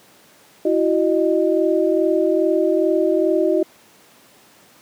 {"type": "tone cluster", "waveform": "sine", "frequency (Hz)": [330.3, 372.7, 613], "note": ["E4", "F#4", "D#5"], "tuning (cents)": [4, 13, -26], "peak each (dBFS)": [-18, -18, -20], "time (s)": [0.65, 3.63], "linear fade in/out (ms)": 5, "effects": ["pink hiss -50 dBFS RMS until 4.81 s", "high-pass 200 Hz 12 dB/octave"]}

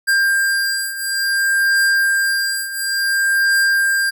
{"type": "beating tone pair", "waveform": "square", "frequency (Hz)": [1595, 1595.57], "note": ["G6", "G6"], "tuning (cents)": [30, 30], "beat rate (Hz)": 0.57, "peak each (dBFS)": [-17, -21], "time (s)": [0.07, 4.11], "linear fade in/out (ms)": 20, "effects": []}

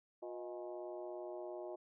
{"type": "harmonic tone with a mistuned harmonic", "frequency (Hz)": 119.6, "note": "A#2", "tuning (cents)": 45, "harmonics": [3, 4, 5, 6, 7, 8, 9], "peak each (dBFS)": [-46, -55, -47, -57, -55, -63, -64], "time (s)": [0.22, 1.76], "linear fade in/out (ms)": 10, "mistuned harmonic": 5, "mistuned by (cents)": 64, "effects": []}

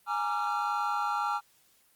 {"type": "chord", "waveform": "triangle", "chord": "Bb dominant seventh", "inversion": "third", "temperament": "equal with one note detuned", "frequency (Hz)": [830.6, 932.3, 1174.7, 1369], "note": ["Ab5", "Bb5", "D6", "F6"], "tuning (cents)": [0, 0, 0, -35], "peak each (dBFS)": [-30, -34, -34, -30], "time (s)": [0.06, 1.41], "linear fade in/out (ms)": 50, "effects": ["white hiss -65 dBFS RMS until 1.95 s", "Opus 32 kbps"]}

